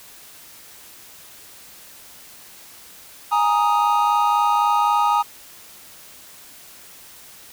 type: chord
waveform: triangle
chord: Ab suspended second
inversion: none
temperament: just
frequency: 830.6 / 934.4 / 1245.9 Hz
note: Ab5 / Bb5 / Eb6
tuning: 0 / +4 / +2 cents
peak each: -18 dBFS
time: 3.31-5.23 s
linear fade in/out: 20 ms
effects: white hiss -44 dBFS RMS until 7.52 s